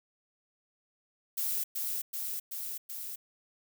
violet noise with echo, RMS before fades -32 dBFS, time 1.37-1.64 s, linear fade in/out 10 ms, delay 380 ms, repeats 4, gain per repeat -2 dB, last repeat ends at 3.16 s, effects none

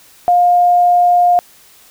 sine tone, 708 Hz, F5, 23 cents sharp, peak -7 dBFS, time 0.28-1.39 s, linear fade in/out 0 ms, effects white hiss -45 dBFS RMS until 1.9 s

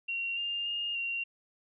sine tone with pitch steps, 2749 / 2804 / 2831 / 2759 Hz, F7 / F7 / F7 / F7, -28 / +6 / +23 / -22 cents, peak -31 dBFS, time 0.08-1.24 s, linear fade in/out 10 ms, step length 290 ms, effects none

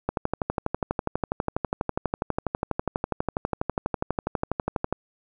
click train, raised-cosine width 1 ms, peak -10 dBFS, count 60, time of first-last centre 0.09-4.926 s, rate 12.2 Hz, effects none

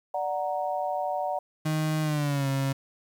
sine chord, D augmented, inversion none, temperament equal, 587.3 / 740 / 932.3 Hz, D5 / F#5 / A#5, 0 / 0 / 0 cents, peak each -31 / -29 / -34 dBFS, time 0.14-1.39 s, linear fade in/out 5 ms
35% pulse tone with pitch glide, 155.56 to 136.21 Hz, D#3 to C#3, 0 to -30 cents, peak -23 dBFS, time 1.65-2.73 s, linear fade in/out 10 ms, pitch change -230 cents, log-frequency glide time 2.02-2.48 s
effects 10-bit

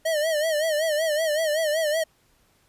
square tone with vibrato, 622.3 Hz, D#5, in tune, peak -22 dBFS, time 0.05-2.04 s, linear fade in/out 10 ms, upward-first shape sine, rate 5.3 Hz, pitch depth 96 cents each way, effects pink hiss -63 dBFS RMS until 2.68 s + resampled to 32000 Hz

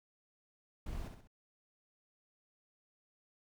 brown noise with echo, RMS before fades -42 dBFS, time 0.86-1.08 s, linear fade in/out 5 ms, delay 65 ms, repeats 3, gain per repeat -6 dB, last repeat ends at 1.275 s, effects none

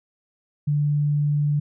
sine tone, 146.83 Hz, D3, in tune, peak -18 dBFS, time 0.67-1.6 s, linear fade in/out 10 ms, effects none

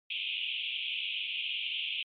white band-pass noise, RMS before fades -35 dBFS, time 0.1-2.03 s, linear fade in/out 5 ms, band 2400 to 3400 Hz, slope 96 dB/octave, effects MP3 64 kbps

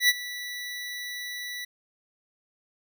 25% pulse tone with ADSR envelope, 1962 Hz, B6, 12 cents flat, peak -12 dBFS, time 0-1.65 s, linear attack 88 ms, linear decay 36 ms, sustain -18 dB, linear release 8 ms, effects none

